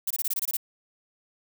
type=noise bursts; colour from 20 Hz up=violet; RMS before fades=-27 dBFS; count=9; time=0.07-0.569 s; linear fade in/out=5 ms; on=35 ms; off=23 ms; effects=none